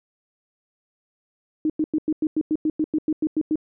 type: tone bursts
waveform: sine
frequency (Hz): 310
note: D#4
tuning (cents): -6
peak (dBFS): -18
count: 14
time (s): 1.65-3.557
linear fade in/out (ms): 2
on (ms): 48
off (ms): 95
effects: none